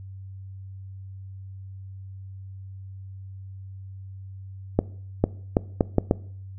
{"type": "accelerating click train", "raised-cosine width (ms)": 2, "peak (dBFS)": -4, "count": 6, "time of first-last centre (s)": [4.79, 6.111], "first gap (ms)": 450, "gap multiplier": 0.73, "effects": ["noise-tail reverb RT60 0.6 s tail -21 dB re dry", "added 96 Hz sine -37 dBFS peak until 6.58 s"]}